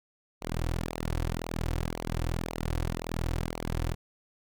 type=tone with flanger; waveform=sawtooth; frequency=41.2 Hz; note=E1; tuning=in tune; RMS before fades=-32 dBFS; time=0.41-3.95 s; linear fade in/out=20 ms; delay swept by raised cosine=0.57 to 4.97 ms; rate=1.9 Hz; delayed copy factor=-0.85; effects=none